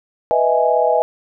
sine chord, E major seventh, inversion second, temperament equal, 493.9 / 622.3 / 659.3 / 830.6 Hz, B4 / D#5 / E5 / G#5, 0 / 0 / 0 / 0 cents, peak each -18 dBFS, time 0.31-1.02 s, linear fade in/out 0 ms, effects none

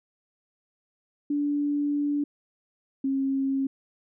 sine tone pair in turn, 290 / 270.5 Hz, D4 / C#4, -22 / -42 cents, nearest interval minor second, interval 120 cents, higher first, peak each -23 dBFS, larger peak neither, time 1.3-2.24 / 3.04-3.67 s, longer first, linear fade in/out 5 ms, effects none

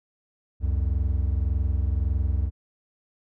triangle tone pair together, 65.41 / 87.18 Hz, C2 / F2, 0 / -3 cents, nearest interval perfect fourth, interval 497 cents, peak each -21 / -24 dBFS, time 0.6-2.51 s, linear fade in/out 50 ms, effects none

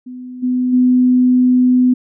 sine tone with level steps, 251.3 Hz, B3, 30 cents sharp, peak -27 / -13 / -8 dBFS, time 0.06-1.94 s, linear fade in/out 10 ms, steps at 0.42 / 0.72 s, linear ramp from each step 20 ms, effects none

